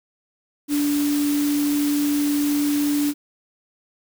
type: tone in noise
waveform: sine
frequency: 290.8 Hz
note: D4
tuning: 17 cents flat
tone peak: -18 dBFS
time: 0.68-3.14 s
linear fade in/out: 50 ms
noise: white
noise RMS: -31 dBFS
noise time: 0.68-3.14 s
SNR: +10 dB
effects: none